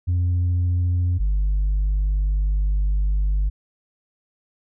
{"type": "tone pair in turn", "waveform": "sine", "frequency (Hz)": [88.6, 49.73], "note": ["F2", "G1"], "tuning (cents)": [25, 26], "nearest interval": "minor seventh", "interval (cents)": 999, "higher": "first", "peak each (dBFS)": -15, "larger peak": "neither", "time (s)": [[0.07, 1.19], [1.19, 3.5]], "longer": "second", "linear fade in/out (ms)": 20, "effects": ["tanh soft clip ceiling -16 dBFS"]}